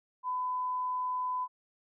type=tone; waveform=sine; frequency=1005 Hz; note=B5; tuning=30 cents sharp; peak=-30 dBFS; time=0.23-1.48 s; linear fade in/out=50 ms; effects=none